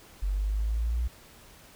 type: exponential sweep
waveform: sine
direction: up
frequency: 47 to 60.9 Hz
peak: -25 dBFS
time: 0.22-1.08 s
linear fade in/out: 10 ms
effects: pink hiss -53 dBFS RMS until 1.75 s